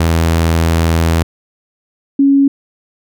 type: tone pair in turn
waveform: sawtooth / sine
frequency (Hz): 82.41 / 277.2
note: E2 / C#4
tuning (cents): 0 / 0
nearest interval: octave + major sixth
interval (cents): 2100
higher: second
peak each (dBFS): -6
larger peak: neither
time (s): 0-1.23 / 2.19-2.48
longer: first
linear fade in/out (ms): 5
effects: none